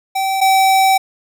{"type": "tone pair in turn", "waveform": "square", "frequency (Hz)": [772, 769], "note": ["G5", "G5"], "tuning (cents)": [-27, -33], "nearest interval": "unison", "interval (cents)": 6, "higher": "first", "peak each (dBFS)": [-16, -10], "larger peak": "second", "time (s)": [[0.15, 0.41], [0.41, 0.98]], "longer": "second", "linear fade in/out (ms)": 10, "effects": []}